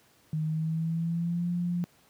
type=tone with pitch glide; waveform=sine; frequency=155.9 to 174.99 Hz; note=D#3 to F3; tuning=+4 to +4 cents; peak=-26 dBFS; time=0.33-1.84 s; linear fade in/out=0 ms; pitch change=+200 cents; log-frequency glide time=0.44-1.5 s; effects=pink hiss -62 dBFS RMS until 2.09 s + high-pass 100 Hz 12 dB/octave